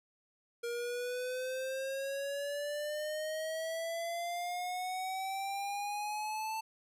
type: exponential sweep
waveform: square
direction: up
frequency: 470 to 887 Hz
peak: -36 dBFS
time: 0.63-6.61 s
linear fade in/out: 10 ms
effects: resampled to 32000 Hz